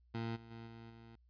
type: tone with level steps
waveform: 20% pulse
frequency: 114.7 Hz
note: A#2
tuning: 28 cents flat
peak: -33 / -49 / -43 / -46 / -50 dBFS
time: 0.14-1.16 s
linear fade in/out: 10 ms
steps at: 0.35 / 0.5 / 0.66 / 0.89 s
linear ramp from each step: 20 ms
effects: added 60 Hz sine -65 dBFS peak until 1.29 s + resampled to 11025 Hz